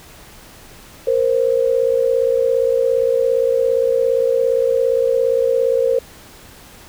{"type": "tone pair together", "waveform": "sine", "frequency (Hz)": [468.4, 525.8], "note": ["A#4", "C5"], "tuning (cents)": [8, 8], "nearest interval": "major second", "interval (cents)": 200, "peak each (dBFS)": -16, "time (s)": [1.07, 5.99], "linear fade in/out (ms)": 5, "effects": ["pink hiss -42 dBFS RMS until 6.88 s"]}